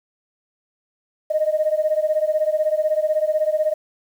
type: beating tone pair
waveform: sine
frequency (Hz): 611 / 627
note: D#5 / D#5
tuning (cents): -32 / +13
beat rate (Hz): 16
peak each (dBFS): -19 / -20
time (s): 1.3-3.74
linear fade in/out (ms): 10
effects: tanh soft clip ceiling -9 dBFS + 8-bit